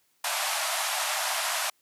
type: band-pass noise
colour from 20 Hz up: pink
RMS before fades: -29 dBFS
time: 0.24-1.7 s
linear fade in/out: 5 ms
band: 610 to 13000 Hz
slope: 96 dB/octave
effects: white hiss -69 dBFS RMS until 1.81 s + high-pass 80 Hz 12 dB/octave